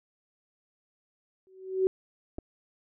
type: tone with exponential growth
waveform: sine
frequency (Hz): 377.5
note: F#4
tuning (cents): +35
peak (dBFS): -18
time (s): 1.47-1.87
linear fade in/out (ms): 0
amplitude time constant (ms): 85
type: clicks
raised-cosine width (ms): 2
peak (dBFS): -25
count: 2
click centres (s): 2.384 / 2.387
effects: none